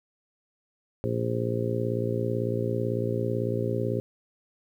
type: harmonic tone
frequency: 58 Hz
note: A#1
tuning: 8 cents flat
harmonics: 2 / 3 / 4 / 5 / 6 / 7 / 8 / 9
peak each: -29 / -38 / -34 / -38 / -35 / -31 / -42 / -33 dBFS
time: 1.04-4 s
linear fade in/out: 0 ms
effects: 10-bit